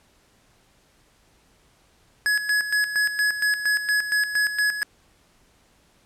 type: tone with tremolo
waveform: square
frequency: 1687 Hz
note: G#6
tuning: 27 cents sharp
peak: -19 dBFS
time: 2.26-4.83 s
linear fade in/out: 0 ms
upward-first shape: square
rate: 4.3 Hz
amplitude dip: 65%
effects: pink hiss -60 dBFS RMS until 6.05 s + low-pass 11000 Hz 12 dB/octave